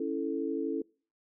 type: chord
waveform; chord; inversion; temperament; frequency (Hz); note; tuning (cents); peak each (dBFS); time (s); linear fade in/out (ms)
sine; A major; first; equal; 277.2 / 329.6 / 440; C#4 / E4 / A4; 0 / 0 / 0; -34; 0-0.82; 5
effects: noise-tail reverb RT60 0.4 s tail -24 dB re dry